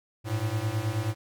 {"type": "beating tone pair", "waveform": "square", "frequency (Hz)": [103.83, 113.23], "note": ["G#2", "A#2"], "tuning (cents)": [0, -50], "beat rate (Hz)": 9.4, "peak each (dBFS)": [-31, -30], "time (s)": [0.24, 1.15], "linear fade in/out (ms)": 50, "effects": []}